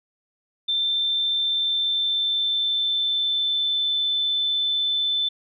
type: tone with pitch glide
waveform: sine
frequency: 3563 to 3524 Hz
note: A7 to A7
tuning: +21 to +2 cents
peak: -20 dBFS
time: 0.68-5.29 s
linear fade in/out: 10 ms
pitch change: -19 cents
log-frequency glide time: 1.39-4 s
effects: none